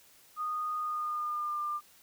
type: tone with pitch glide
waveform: sine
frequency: 1234 to 1196.1 Hz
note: D#6 to D6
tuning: -15 to +31 cents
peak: -31 dBFS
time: 0.36-1.81 s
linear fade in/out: 50 ms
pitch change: -54 cents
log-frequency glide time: 0.78-1.6 s
effects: white hiss -60 dBFS RMS until 2.02 s